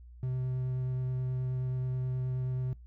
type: tone with vibrato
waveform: triangle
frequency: 128 Hz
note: C3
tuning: 38 cents flat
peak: -28 dBFS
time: 0.23-2.73 s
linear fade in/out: 0 ms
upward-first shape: sine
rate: 9.4 Hz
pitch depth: 9 cents each way
effects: noise-tail reverb RT60 0.2 s tail -22 dB re dry + added 60 Hz sine -48 dBFS peak until 2.86 s